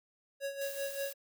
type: tone with tremolo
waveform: square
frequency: 554.4 Hz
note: C#5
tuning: in tune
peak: -34 dBFS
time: 0.4-1.14 s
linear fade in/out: 50 ms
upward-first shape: sine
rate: 5.2 Hz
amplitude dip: 70%
type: noise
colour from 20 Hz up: blue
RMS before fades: -45 dBFS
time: 0.61-1.13 s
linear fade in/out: 5 ms
effects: none